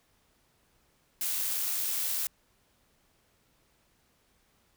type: noise with amplitude modulation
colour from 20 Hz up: blue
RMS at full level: -30 dBFS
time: 1.21-2.27 s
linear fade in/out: 2 ms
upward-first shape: sine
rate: 90 Hz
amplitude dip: 25%
effects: pink hiss -69 dBFS RMS until 4.76 s